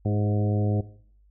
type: harmonic tone with a mistuned harmonic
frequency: 104.3 Hz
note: G#2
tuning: 8 cents sharp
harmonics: 1 / 2 / 3 / 4 / 5 / 6 / 7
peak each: -23 / -29 / -33 / -35 / -37 / -39 / -40 dBFS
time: 0.05-0.81 s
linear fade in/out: 5 ms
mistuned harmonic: 4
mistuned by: -26 cents
effects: noise-tail reverb RT60 0.6 s tail -18 dB re dry + added 50 Hz sine -55 dBFS peak until 1.3 s